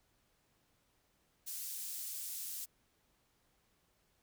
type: high-pass noise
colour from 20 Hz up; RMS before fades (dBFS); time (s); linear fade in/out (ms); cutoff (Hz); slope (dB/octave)
pink; -43; 1.46-2.66; 20; 7900; 12
effects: pink hiss -75 dBFS RMS until 4.22 s